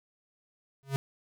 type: tone with exponential growth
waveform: square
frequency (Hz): 136.7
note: C#3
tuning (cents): -24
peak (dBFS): -24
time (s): 0.83-0.96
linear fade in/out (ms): 0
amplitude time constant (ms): 27
effects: none